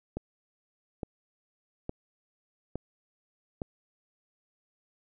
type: click train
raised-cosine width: 2 ms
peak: -20 dBFS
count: 5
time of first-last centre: 0.17-3.618 s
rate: 1.16 Hz
effects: none